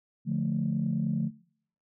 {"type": "chord", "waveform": "sine", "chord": "D minor", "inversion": "none", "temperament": "just", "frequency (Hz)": [146.83, 176.2, 220.2], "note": ["D3", "F3", "A3"], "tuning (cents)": [0, 16, 2], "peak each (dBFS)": -30, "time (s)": [0.25, 1.31], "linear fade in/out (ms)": 50, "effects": ["noise-tail reverb RT60 0.6 s tail -23 dB re dry", "tanh soft clip ceiling -18 dBFS"]}